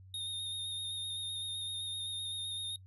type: tone with vibrato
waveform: square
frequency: 3686 Hz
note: A#7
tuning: 20 cents flat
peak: -37 dBFS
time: 0.14-2.76 s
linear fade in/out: 2 ms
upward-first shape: square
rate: 7.8 Hz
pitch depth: 19 cents each way
effects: noise-tail reverb RT60 0.1 s tail -24 dB re dry + added 94 Hz sine -52 dBFS peak until 2.86 s